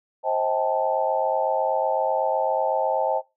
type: chord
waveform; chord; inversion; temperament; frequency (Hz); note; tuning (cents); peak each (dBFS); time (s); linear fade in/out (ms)
sine; A half-diminished seventh; first; just; 528 / 633.6 / 792 / 880; C5 / Eb5 / G5 / A5; +16 / +31 / +18 / 0; -26; 0.23-3.22; 50
effects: noise-tail reverb RT60 0.2 s tail -17 dB re dry